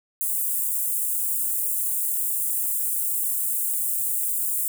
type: high-pass noise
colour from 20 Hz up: white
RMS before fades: -25 dBFS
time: 0.21-4.68 s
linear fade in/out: 0 ms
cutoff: 8000 Hz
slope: 48 dB/octave
effects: none